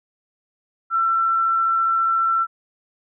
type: tone with amplitude modulation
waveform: sine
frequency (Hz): 1345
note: E6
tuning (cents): +34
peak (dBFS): -15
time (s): 0.9-2.47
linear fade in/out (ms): 50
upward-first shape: sine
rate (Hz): 74.5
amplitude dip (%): 25
effects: none